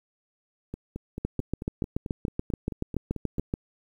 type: two click trains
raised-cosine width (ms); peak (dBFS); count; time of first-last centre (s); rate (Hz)
3; -21 / -14; 13 / 17; 0.74-3.383 / 1.25-3.539; 4.54 / 6.99
effects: 9-bit